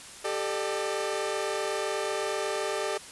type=chord; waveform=sawtooth; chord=G suspended second; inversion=none; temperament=equal with one note detuned; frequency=392 / 440 / 600.7 Hz; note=G4 / A4 / D5; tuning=0 / 0 / +39 cents; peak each=-29 dBFS; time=0.24-2.98 s; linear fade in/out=10 ms; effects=white hiss -45 dBFS RMS until 3.11 s + resampled to 24000 Hz